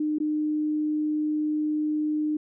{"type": "tone with dropouts", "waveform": "sine", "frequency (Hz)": 303.9, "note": "D#4", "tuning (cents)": -41, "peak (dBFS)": -23, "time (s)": [0, 2.37], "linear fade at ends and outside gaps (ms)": 5, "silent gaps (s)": [0.185, 0.201], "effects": []}